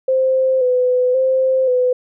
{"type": "tone with vibrato", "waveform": "sine", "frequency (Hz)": 512, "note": "C5", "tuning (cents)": -38, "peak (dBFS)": -12, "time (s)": [0.08, 1.93], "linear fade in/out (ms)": 5, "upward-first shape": "square", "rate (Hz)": 0.94, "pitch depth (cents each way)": 36, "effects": []}